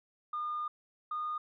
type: tone pair in turn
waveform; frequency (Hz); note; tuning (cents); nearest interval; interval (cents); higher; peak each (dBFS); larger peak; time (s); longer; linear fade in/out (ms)
sine; 1215 / 1224.9; D#6 / D#6; -42 / -27; unison; 15; second; -32 / -32; neither; 0.33-0.68 / 1.11-1.38; first; 5
effects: tanh soft clip ceiling -29 dBFS